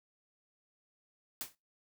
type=noise with exponential decay; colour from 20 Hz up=white; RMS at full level=-36 dBFS; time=1.41-1.55 s; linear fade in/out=0 ms; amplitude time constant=30 ms; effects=noise-tail reverb RT60 0.2 s tail -18 dB re dry